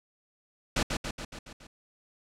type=noise with echo; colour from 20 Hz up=pink; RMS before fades=-26 dBFS; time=0.76-0.83 s; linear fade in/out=5 ms; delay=140 ms; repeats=6; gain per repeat=-4 dB; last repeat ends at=1.67 s; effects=low-pass 7000 Hz 12 dB/octave